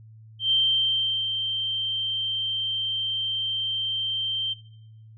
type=tone with ADSR envelope; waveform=sine; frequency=3136 Hz; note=G7; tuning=in tune; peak=-18 dBFS; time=0.39-4.54 s; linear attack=120 ms; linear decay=750 ms; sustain=-7 dB; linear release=16 ms; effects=noise-tail reverb RT60 0.8 s tail -17 dB re dry + added 110 Hz sine -45 dBFS peak until 5.17 s